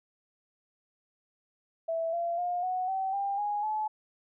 sine tone with pitch steps, 658 / 683.6 / 710.1 / 737.7 / 766.4 / 796.2 / 827.1 / 859.3 Hz, E5 / F5 / F5 / F#5 / G5 / G5 / G#5 / A5, -3 / -37 / +29 / -5 / -39 / +27 / -7 / -41 cents, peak -28 dBFS, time 1.88-3.88 s, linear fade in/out 10 ms, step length 250 ms, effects none

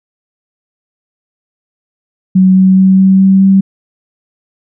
sine tone with pitch steps, 187.3 / 188.49 / 189.7 / 190.9 / 192.12 / 193.35 Hz, F#3 / F#3 / F#3 / G3 / G3 / G3, +21 / +32 / +43 / -46 / -35 / -24 cents, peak -3 dBFS, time 2.35-3.61 s, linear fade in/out 10 ms, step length 210 ms, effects none

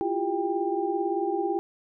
sine tone cluster, 335.9 / 353.9 / 398.8 / 795 Hz, E4 / F4 / G4 / G5, +33 / +23 / +30 / +24 cents, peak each -30 dBFS, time 0.01-1.59 s, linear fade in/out 0 ms, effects none

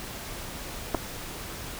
clicks, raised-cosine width 1 ms, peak -12 dBFS, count 2, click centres 0.946 / 0.949 s, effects pink hiss -38 dBFS RMS until 1.79 s

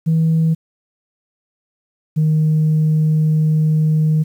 sine tone pair in turn, 161.5 / 155.49 Hz, E3 / D#3, -35 / -1 cents, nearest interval minor second, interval 66 cents, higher first, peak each -10 dBFS, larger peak neither, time 0.06-0.55 / 2.16-4.24 s, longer second, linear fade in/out 20 ms, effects tanh soft clip ceiling -9 dBFS + 8-bit

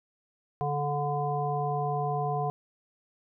harmonic tone, 145.4 Hz, D3, 17 cents flat, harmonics 1 / 3 / 5 / 7, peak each -31 / -34 / -30 / -36 dBFS, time 0.61-2.5 s, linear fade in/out 0 ms, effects none

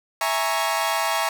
sawtooth chord, A# half-diminished seventh, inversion second, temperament equal, 659.3 / 830.6 / 932.3 / 1108.7 Hz, E5 / G#5 / A#5 / C#6, 0 / 0 / 0 / 0 cents, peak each -23 dBFS, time 0.21-1.29 s, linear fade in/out 2 ms, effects 8-bit

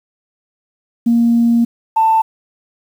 sine tone pair in turn, 234.1 / 889.2 Hz, A#3 / A5, +8 / +18 cents, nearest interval octave + major seventh, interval 2310 cents, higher second, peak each -8 dBFS, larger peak neither, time 1.06-1.65 / 1.96-2.22 s, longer first, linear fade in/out 10 ms, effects tanh soft clip ceiling -4 dBFS + 7-bit

